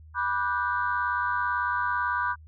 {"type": "chord", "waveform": "sine", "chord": "G major seventh", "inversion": "first", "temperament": "just", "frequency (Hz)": [980, 1176, 1470, 1568], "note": ["B5", "D6", "F#6", "G6"], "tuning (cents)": [-14, 2, -12, 0], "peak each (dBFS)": [-28, -30, -30, -31], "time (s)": [0.14, 2.36], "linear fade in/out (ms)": 50, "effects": ["tanh soft clip ceiling -14 dBFS", "added 78 Hz sine -46 dBFS peak until 2.47 s"]}